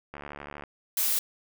click train, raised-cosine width 0.5 ms, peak -24 dBFS, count 37, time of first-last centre 0.14-0.637 s, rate 72.4 Hz
blue noise, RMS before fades -26 dBFS, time 0.97-1.19 s, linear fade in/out 2 ms
effects none

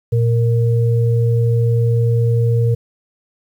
sine tone pair together, 116.54 / 464.9 Hz, A#2 / A#4, 0 / -5 cents, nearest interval 2 octaves, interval 2395 cents, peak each -12 / -21 dBFS, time 0.12-2.75 s, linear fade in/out 10 ms, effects 8-bit

